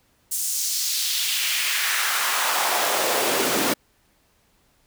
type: noise with high-pass filter sweep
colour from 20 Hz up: pink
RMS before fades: -23 dBFS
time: 0.31-3.74 s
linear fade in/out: 10 ms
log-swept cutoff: 8100 to 270 Hz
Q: 1.6
effects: pink hiss -63 dBFS RMS until 4.86 s